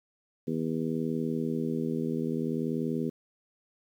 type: harmonic tone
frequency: 80.5 Hz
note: E2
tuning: 41 cents flat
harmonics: 2 / 3 / 4 / 5 / 6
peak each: -34 / -31 / -36 / -35 / -40 dBFS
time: 0.47-3.1 s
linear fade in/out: 10 ms
effects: 10-bit